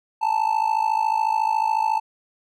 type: tone with amplitude modulation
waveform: triangle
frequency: 880 Hz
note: A5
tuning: in tune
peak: -13 dBFS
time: 0.21-2 s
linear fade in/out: 20 ms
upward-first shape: sine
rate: 54 Hz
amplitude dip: 85%
effects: none